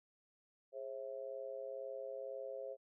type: tone with amplitude modulation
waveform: sine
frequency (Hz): 536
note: C5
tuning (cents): +42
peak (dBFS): -38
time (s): 0.72-2.77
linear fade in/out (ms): 50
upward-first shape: sine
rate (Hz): 122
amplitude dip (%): 100
effects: none